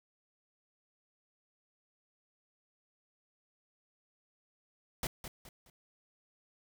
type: noise with echo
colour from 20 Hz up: pink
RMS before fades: -35 dBFS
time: 5.03-5.07 s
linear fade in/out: 2 ms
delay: 210 ms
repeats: 3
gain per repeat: -9 dB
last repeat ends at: 5.7 s
effects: none